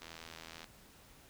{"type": "click train", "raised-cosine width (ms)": 0.2, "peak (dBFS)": -30, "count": 52, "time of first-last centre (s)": [0.02, 0.643], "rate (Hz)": 81.9, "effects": ["pink hiss -60 dBFS RMS until 1.29 s"]}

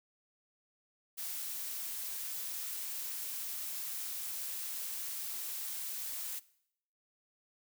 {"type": "noise", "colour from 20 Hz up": "blue", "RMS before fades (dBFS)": -40, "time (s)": [1.17, 6.4], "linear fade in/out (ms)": 20, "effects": ["noise-tail reverb RT60 0.7 s tail -20 dB re dry"]}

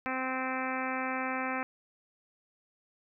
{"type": "harmonic tone", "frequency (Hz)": 259.6, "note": "C4", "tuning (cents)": -13, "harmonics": [1, 2, 3, 4, 5, 6, 7, 8, 9, 10], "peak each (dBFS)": [-37, -40, -38, -40, -39, -41, -41, -43, -41, -46], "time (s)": [0.06, 1.63], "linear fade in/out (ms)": 0, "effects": []}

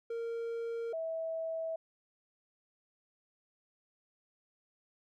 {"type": "tone pair in turn", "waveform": ["triangle", "sine"], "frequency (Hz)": [462.7, 650.6], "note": ["A#4", "E5"], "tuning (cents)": [-13, -23], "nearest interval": "tritone", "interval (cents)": 590, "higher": "second", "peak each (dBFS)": [-33, -34], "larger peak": "first", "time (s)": [[0.1, 0.93], [0.93, 1.76]], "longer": "neither", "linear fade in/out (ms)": 5, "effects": []}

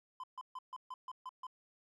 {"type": "tone bursts", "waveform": "triangle", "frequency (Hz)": 1020, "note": "C6", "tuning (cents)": -44, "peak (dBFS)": -40, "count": 8, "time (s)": [0.2, 1.468], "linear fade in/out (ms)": 2, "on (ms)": 36, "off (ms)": 140, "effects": []}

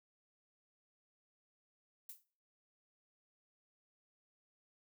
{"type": "noise with exponential decay", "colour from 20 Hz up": "violet", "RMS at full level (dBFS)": -45, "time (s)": [2.09, 2.24], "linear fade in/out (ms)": 5, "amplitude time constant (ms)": 32, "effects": ["noise-tail reverb RT60 0.4 s tail -17 dB re dry"]}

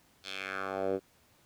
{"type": "tone with band-pass filter sweep", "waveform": "10% pulse", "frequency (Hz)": 96.3, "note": "G2", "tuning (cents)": -30, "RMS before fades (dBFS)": -35, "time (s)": [0.23, 1], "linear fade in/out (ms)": 50, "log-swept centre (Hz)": [4200, 380], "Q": 2.3, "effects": ["pink hiss -65 dBFS RMS until 1.45 s", "high-pass 60 Hz 12 dB/octave"]}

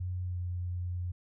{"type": "tone with pitch glide", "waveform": "sine", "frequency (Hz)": [90.7, 89.04], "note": ["F#2", "F2"], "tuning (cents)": [-34, 34], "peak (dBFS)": -32, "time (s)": [0, 1.12], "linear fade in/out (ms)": 10, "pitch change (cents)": -32, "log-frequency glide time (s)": [0.22, 0.37], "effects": []}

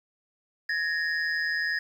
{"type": "tone cluster", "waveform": "sine", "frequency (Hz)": [1684, 1845, 5020], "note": ["G#6", "A#6", "D#8"], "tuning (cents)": [24, -18, 15], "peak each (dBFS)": [-29, -28, -37], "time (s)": [0.69, 1.79], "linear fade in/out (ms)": 5, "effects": ["9-bit"]}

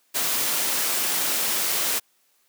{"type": "noise", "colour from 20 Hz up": "white", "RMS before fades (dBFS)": -24, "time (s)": [0.14, 2], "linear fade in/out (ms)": 20, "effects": ["white hiss -65 dBFS RMS until 2.48 s", "high-pass 200 Hz 12 dB/octave"]}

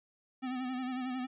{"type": "tone with vibrato", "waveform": "square", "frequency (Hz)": 255.3, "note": "C4", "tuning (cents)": -42, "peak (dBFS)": -35, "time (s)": [0.42, 1.27], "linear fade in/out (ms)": 20, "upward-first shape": "sine", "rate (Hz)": 11, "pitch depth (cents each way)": 49, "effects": ["resampled to 8000 Hz"]}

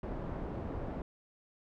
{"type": "low-pass noise", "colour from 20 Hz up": "pink", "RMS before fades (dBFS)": -39, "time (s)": [0.03, 1.02], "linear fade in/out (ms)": 2, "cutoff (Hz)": 780, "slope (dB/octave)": 12, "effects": []}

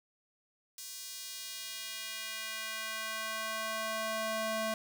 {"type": "tone with high-pass filter sweep", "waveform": "square", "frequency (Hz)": 220, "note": "A3", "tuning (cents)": 0, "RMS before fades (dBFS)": -38, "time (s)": [0.78, 4.74], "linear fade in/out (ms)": 2, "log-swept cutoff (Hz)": [5900, 490], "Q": 0.98, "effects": []}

